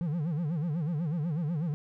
triangle tone with vibrato, 160 Hz, D#3, 49 cents sharp, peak -26 dBFS, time 0.01-1.74 s, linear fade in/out 0 ms, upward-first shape sine, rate 8.1 Hz, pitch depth 190 cents each way, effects none

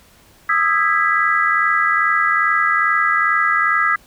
sine chord, E major seventh, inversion third, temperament just, 1236.1 / 1318.5 / 1648.1 / 1977.8 Hz, D#6 / E6 / G#6 / B6, -12 / 0 / -14 / +2 cents, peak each -19 dBFS, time 0.49-3.96 s, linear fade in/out 5 ms, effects pink hiss -50 dBFS RMS until 4.06 s

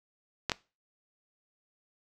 clicks, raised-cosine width 0.2 ms, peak -10 dBFS, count 2, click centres 0.497 / 0.518 s, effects noise-tail reverb RT60 0.3 s tail -21 dB re dry

